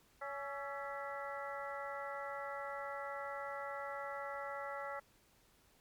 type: harmonic tone with a mistuned harmonic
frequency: 280.9 Hz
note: C#4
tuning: 23 cents sharp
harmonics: 2 / 3 / 4 / 5 / 6 / 7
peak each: -45 / -47 / -51 / -46 / -54 / -49 dBFS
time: 0.21-5 s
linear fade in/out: 10 ms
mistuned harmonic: 5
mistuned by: -72 cents
effects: pink hiss -69 dBFS RMS until 5.8 s + MP3 96 kbps